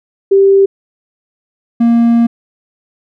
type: tone pair in turn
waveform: sine / triangle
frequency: 392 / 233.6 Hz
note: G4 / A#3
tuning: 0 / +4 cents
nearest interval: major sixth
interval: 896 cents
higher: first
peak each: -4 dBFS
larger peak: neither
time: 0.31-0.66 / 1.8-2.27 s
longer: second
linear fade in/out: 10 ms
effects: none